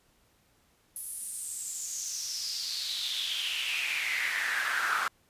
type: noise with high-pass filter sweep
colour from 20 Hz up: brown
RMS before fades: -33 dBFS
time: 0.96-5.08 s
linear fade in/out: 2 ms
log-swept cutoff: 11000 to 1300 Hz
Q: 5.7
effects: pink hiss -67 dBFS RMS until 5.29 s + resampled to 32000 Hz